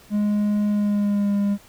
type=tone with pitch glide; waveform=triangle; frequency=207.8 to 202.1 Hz; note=G#3 to G#3; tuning=+1 to -47 cents; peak=-16 dBFS; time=0.1-1.58 s; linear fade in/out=50 ms; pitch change=-48 cents; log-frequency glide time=0.68-1.33 s; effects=pink hiss -50 dBFS RMS until 1.68 s